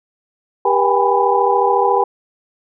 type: tone cluster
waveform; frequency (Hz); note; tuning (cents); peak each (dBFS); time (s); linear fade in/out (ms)
sine; 397.4 / 483 / 791 / 825 / 993; G4 / B4 / G5 / G#5 / B5; +24 / -39 / +15 / -12 / +9; -18; 0.65-2.04; 5
effects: none